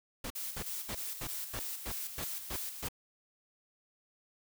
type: noise bursts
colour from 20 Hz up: pink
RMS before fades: -39 dBFS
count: 9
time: 0.24-2.887 s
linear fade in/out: 5 ms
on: 63 ms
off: 260 ms
type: noise with tremolo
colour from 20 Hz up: blue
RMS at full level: -39 dBFS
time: 0.35-2.88 s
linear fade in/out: 10 ms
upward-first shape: square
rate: 3.2 Hz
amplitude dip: 50%
effects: none